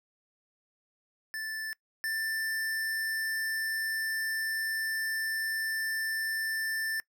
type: tone pair in turn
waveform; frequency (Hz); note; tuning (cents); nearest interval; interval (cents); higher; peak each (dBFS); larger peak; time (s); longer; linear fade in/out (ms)
square; 1760 / 1775.3; A6 / A6; 0 / +15; unison; 15; second; -35 / -31; second; 1.34-1.73 / 2.04-7; second; 0
effects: noise-tail reverb RT60 0.1 s tail -23 dB re dry